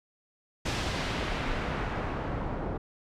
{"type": "noise with low-pass filter sweep", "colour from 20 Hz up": "pink", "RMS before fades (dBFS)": -32, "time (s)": [0.65, 2.78], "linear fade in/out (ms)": 10, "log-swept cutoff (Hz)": [5700, 800], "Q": 0.84, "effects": []}